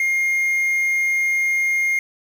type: tone with quantisation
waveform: triangle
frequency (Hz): 2128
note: C7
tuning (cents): +29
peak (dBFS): -15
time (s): 0-1.99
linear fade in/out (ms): 2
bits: 7
effects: none